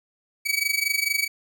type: tone with amplitude modulation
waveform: sawtooth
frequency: 2276 Hz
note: C#7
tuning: 45 cents sharp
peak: -15 dBFS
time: 0.45-1.28 s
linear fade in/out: 20 ms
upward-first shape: sine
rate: 24.5 Hz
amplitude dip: 85%
effects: none